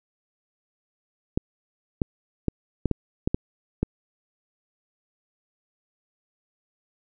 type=clicks; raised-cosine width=3 ms; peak=-9 dBFS; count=8; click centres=1.375 / 2.018 / 2.483 / 2.857 / 2.913 / 3.275 / 3.345 / 3.83 s; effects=none